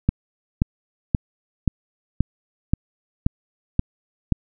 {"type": "click train", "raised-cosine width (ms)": 5, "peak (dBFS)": -4, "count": 9, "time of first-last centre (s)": [0.09, 4.323], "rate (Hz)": 1.89, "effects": []}